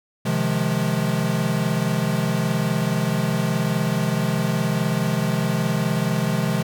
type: chord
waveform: square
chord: F minor seventh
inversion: second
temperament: equal with one note detuned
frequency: 130.81 / 155.56 / 174.61 / 210.8 Hz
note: C3 / Eb3 / F3 / Ab3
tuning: 0 / 0 / 0 / +26 cents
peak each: -26 dBFS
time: 0.25-6.63 s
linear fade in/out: 10 ms
effects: none